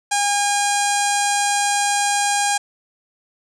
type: tone with low-pass filter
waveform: sawtooth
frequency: 812 Hz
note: G#5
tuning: 39 cents flat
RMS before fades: -19 dBFS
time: 0.11-2.58 s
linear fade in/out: 10 ms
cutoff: 8000 Hz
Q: 4.3
effects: none